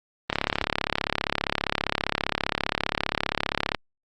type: click train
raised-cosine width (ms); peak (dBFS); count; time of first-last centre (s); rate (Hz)
0.3; -6; 122; 0.3-3.747; 35.1
effects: Opus 32 kbps